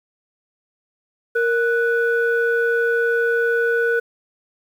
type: tone pair together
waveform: sine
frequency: 466.2 / 1481.2 Hz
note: A#4 / F#6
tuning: 0 / +1 cents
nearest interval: octave + minor sixth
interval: 2001 cents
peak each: -17 / -19 dBFS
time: 1.35-4 s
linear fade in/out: 10 ms
effects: tanh soft clip ceiling -9 dBFS + 8-bit